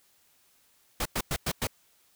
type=noise bursts; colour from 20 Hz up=pink; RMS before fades=-29 dBFS; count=5; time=1-1.671 s; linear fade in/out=5 ms; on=55 ms; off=99 ms; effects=white hiss -65 dBFS RMS until 2.15 s